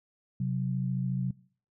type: tone pair together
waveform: sine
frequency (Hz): 130.81 / 184.99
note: C3 / F#3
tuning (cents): 0 / 0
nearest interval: tritone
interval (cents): 600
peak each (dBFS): -29 / -31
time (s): 0.4-1.31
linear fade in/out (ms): 5
effects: noise-tail reverb RT60 0.5 s tail -22 dB re dry